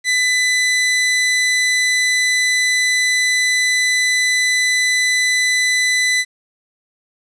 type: tone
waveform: sawtooth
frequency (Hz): 2000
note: B6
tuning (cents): +21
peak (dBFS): -10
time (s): 0.04-6.25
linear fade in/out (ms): 50
effects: resampled to 22050 Hz + 8-bit